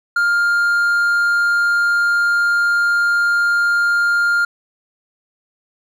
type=tone; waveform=triangle; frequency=1404 Hz; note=F6; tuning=9 cents sharp; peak=-11 dBFS; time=0.16-4.45 s; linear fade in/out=5 ms; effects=none